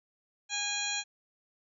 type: harmonic tone with a mistuned harmonic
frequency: 820 Hz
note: G#5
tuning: 22 cents flat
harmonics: 1 / 2 / 3 / 4 / 5 / 7 / 8 / 9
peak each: -42 / -40 / -37 / -38 / -37 / -42 / -41 / -39 dBFS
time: 0.49-1.04 s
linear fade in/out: 50 ms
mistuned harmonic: 9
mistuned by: -59 cents
effects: none